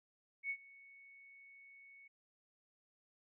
sine tone with ADSR envelope, 2217 Hz, C#7, in tune, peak -35 dBFS, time 0.43-2.08 s, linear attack 68 ms, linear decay 68 ms, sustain -22 dB, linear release 9 ms, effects none

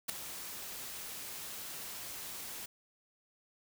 white noise with ADSR envelope, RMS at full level -31 dBFS, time 0.08-2.66 s, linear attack 17 ms, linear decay 3 ms, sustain -13 dB, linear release 7 ms, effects none

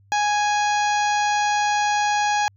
harmonic tone with a mistuned harmonic, 830.6 Hz, G#5, in tune, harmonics 1 / 2 / 3 / 4 / 5 / 6 / 7 / 8, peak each -19 / -26 / -30 / -34 / -35 / -37 / -36 / -35 dBFS, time 0.12-2.48 s, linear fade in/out 0 ms, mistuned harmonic 6, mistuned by -34 cents, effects added 99 Hz sine -52 dBFS peak until 2.56 s

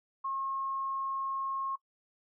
sine tone, 1080 Hz, C#6, 45 cents flat, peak -32 dBFS, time 0.24-1.76 s, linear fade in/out 10 ms, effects noise-tail reverb RT60 0.1 s tail -19 dB re dry

